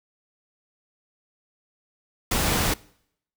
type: noise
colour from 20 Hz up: pink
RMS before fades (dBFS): -23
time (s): 2.31-2.74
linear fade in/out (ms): 5
effects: noise-tail reverb RT60 0.7 s tail -23 dB re dry